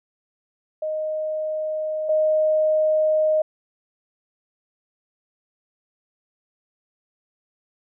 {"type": "tone pair in turn", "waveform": "sine", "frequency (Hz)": [621, 621], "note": ["D#5", "D#5"], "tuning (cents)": [-3, -3], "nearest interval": "unison", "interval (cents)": 0, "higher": "neither", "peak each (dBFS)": [-23, -16], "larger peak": "second", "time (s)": [[0.82, 2.09], [2.09, 3.42]], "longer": "second", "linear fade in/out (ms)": 5, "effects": []}